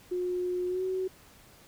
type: tone with pitch glide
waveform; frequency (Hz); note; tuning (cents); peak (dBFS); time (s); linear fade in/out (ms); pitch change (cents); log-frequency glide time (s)
sine; 360 to 374.4; F#4 to F#4; -47 to +20; -28; 0.11-1.08; 10; +67; 0.68-0.83
effects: pink hiss -56 dBFS RMS until 1.67 s